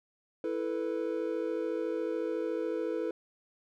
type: chord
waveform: triangle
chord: E suspended fourth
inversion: none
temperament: equal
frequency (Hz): 329.6 / 440 / 493.9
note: E4 / A4 / B4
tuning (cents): 0 / 0 / 0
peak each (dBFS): -33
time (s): 0.44-3.11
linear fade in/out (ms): 2
effects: none